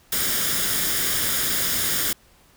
white noise with comb filter, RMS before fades -23 dBFS, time 0.12-2.13 s, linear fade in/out 5 ms, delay 0.58 ms, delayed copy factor +0.55, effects pink hiss -56 dBFS RMS until 2.56 s

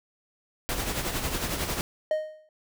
pink noise with tremolo, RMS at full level -28 dBFS, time 0.69-1.81 s, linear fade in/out 0 ms, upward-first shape sine, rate 11 Hz, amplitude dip 50%
triangle tone with exponential decay, 620 Hz, D#5, 6 cents flat, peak -18 dBFS, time 2.11-2.49 s, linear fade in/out 2 ms, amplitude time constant 81 ms
effects none

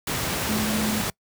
sine tone in noise, 214.6 Hz, A3, 43 cents flat, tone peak -24 dBFS, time 0.49-1.01 s, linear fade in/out 2 ms, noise pink, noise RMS -26 dBFS, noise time 0.07-1.1 s, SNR -1 dB, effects noise-tail reverb RT60 0.1 s tail -25 dB re dry + high-pass 80 Hz 12 dB/octave

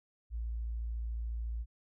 sine tone, 57 Hz, A#1, 38 cents flat, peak -34 dBFS, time 0.3-1.66 s, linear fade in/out 50 ms, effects none

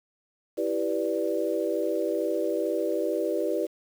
sine chord, E minor seventh, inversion none, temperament equal, 329.6 / 392 / 493.9 / 587.3 Hz, E4 / G4 / B4 / D5, 0 / 0 / 0 / 0 cents, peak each -30 dBFS, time 0.57-3.67 s, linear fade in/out 20 ms, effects 8-bit

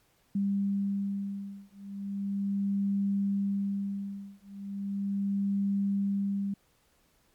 sine beating tone pair, 198.6 / 198.97 Hz, G3 / G3, +23 / +26 cents, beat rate 0.37 Hz, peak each -31 dBFS, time 0.35-6.54 s, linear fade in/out 5 ms, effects pink hiss -68 dBFS RMS until 7.34 s + MP3 96 kbps

